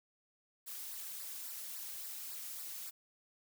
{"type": "noise with flanger", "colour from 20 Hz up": "blue", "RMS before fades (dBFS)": -45, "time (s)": [0.66, 2.91], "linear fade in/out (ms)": 20, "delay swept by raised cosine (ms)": [0.31, 3.01], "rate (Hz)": 3.6, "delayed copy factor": -0.75, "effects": []}